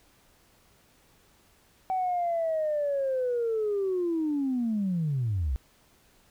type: linear sweep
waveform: sine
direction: down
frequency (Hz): 760 to 58.27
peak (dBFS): -24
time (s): 1.9-5.56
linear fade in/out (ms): 0
effects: tanh soft clip ceiling -21 dBFS + pink hiss -62 dBFS RMS until 6.3 s